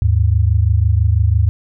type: tone pair together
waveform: sine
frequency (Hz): 77.78 / 103.82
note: D#2 / G#2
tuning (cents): 0 / 0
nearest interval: perfect fourth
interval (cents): 500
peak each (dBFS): -13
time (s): 0.02-1.49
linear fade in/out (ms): 0
effects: none